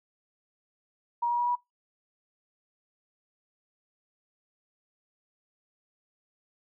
sine tone with pitch steps, 950 / 957.2 / 964.4 / 971.6 Hz, A#5 / A#5 / B5 / B5, +33 / +46 / -41 / -29 cents, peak -24 dBFS, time 1.22-1.556 s, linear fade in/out 10 ms, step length 84 ms, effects noise-tail reverb RT60 0.2 s tail -25 dB re dry

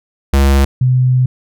square / sine tone pair in turn, 68.7 / 127.39 Hz, C#2 / C3, -15 / -46 cents, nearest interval major seventh, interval 1069 cents, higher second, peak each -8 dBFS, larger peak neither, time 0.33-0.65 / 0.81-1.26 s, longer second, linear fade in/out 5 ms, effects none

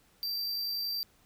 square tone with amplitude modulation, 4693 Hz, D8, 2 cents flat, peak -31 dBFS, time 0.23-1.03 s, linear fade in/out 0 ms, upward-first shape sine, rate 50.5 Hz, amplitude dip 25%, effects pink hiss -65 dBFS RMS until 1.25 s

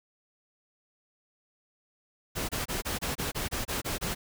pink noise bursts, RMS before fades -32 dBFS, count 11, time 2.35-4.15 s, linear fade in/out 20 ms, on 140 ms, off 26 ms, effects none

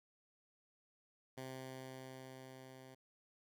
10% pulse tone with level ramp, 130.81 Hz, C3, in tune, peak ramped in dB -37 to -47 dBFS, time 1.37-2.95 s, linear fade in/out 10 ms, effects none

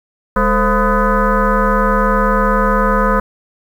sine tone with frequency modulation, 524 Hz, C5, 2 cents sharp, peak -10 dBFS, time 0.36-3.2 s, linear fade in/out 5 ms, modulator 243 Hz, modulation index 3.8, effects 7-bit

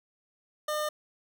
25% pulse tone, 605 Hz, D#5, 49 cents flat, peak -25 dBFS, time 0.68-0.89 s, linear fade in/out 5 ms, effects none

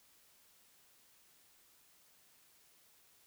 silence, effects white hiss -67 dBFS RMS until 3.26 s

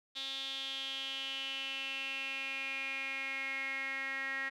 sawtooth tone with band-pass filter sweep, 270 Hz, C#4, 45 cents flat, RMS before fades -39 dBFS, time 0.15-4.5 s, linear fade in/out 20 ms, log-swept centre 3600 to 1900 Hz, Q 7.7, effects none

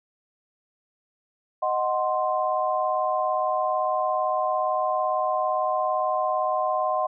sine chord, C diminished, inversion first, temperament equal, 622.3 / 740 / 1046.5 Hz, Eb5 / Gb5 / C6, 0 / 0 / 0 cents, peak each -26 dBFS, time 1.62-7.07 s, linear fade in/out 10 ms, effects none

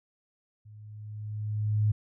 sine tone with level ramp, 106.1 Hz, G#2, 38 cents sharp, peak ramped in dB -47 to -20 dBFS, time 0.65-1.92 s, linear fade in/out 10 ms, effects none

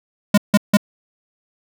square tone bursts, 204.7 Hz, G#3, 25 cents flat, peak -9 dBFS, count 3, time 0.34-0.771 s, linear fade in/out 5 ms, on 37 ms, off 160 ms, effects none

